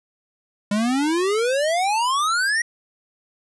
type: exponential sweep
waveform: square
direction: up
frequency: 200 to 1921 Hz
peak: -19 dBFS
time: 0.71-2.62 s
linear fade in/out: 5 ms
effects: resampled to 24000 Hz